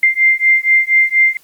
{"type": "beating tone pair", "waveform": "sine", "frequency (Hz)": [2093, 2097.2], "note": ["C7", "C7"], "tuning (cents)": [0, 3], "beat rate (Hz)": 4.2, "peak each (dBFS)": -12, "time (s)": [0.03, 1.37], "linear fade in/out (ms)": 2, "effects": ["white hiss -50 dBFS RMS until 1.43 s", "Opus 24 kbps"]}